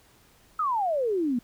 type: exponential sweep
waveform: sine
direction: down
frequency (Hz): 1318.5 to 228.9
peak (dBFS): -23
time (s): 0.59-1.39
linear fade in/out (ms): 5
effects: pink hiss -59 dBFS RMS until 1.43 s